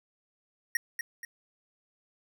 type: tone with echo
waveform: square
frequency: 1874 Hz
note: A#6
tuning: 9 cents sharp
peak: -25 dBFS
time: 0.75-0.77 s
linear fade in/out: 2 ms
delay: 240 ms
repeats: 2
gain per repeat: -7 dB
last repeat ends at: 1.25 s
effects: none